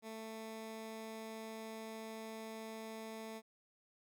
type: tone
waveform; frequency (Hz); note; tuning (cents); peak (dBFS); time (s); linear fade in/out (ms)
15% pulse; 221.6; A3; +13; -39; 0.02-3.42; 50
effects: none